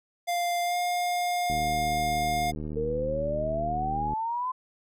square tone with pitch glide, 698.5 to 709.5 Hz, F5 to F5, 0 to +27 cents, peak -26 dBFS, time 0.27-2.52 s, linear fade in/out 20 ms, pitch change +27 cents, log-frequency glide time 0.63-0.76 s
click train, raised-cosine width 3 ms, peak -23 dBFS, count 202, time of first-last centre 1.5-4.134 s, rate 76.3 Hz
sine exponential sweep, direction up, 452.9 to 1034 Hz, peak -27 dBFS, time 2.76-4.52 s, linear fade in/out 10 ms
effects none

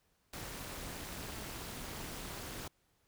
pink noise with amplitude modulation, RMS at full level -41 dBFS, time 0.33-2.68 s, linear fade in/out 5 ms, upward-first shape sine, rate 224 Hz, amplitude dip 75%, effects pink hiss -75 dBFS RMS until 3.07 s

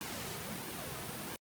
pink noise with flanger, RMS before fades -41 dBFS, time 0.01-1.36 s, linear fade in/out 0 ms, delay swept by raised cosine 1.5 to 3.7 ms, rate 1.5 Hz, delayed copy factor -0.5, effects high-pass 100 Hz 12 dB/octave + Opus 48 kbps

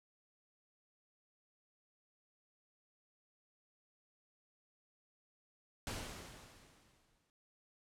pink noise with exponential decay, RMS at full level -41 dBFS, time 5.87-7.3 s, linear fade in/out 0 ms, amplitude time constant 310 ms, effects low-pass 10000 Hz 12 dB/octave

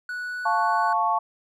triangle tone with pitch glide, 1474 to 1486.8 Hz, F#6 to F#6, -7 to +8 cents, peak -27 dBFS, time 0.09-0.93 s, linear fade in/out 2 ms, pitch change +15 cents, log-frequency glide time 0.22-0.72 s
sine chord, F augmented, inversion none, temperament equal, 698.5 / 880 / 1108.7 Hz, F5 / A5 / C#6, 0 / 0 / 0 cents, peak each -26 / -23 / -24 dBFS, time 0.45-1.19 s, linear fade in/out 10 ms
effects none

